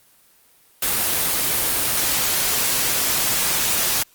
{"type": "noise", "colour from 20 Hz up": "white", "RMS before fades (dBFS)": -20, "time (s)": [0.82, 4.03], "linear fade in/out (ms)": 5, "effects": ["white hiss -55 dBFS RMS until 4.14 s", "Opus 24 kbps"]}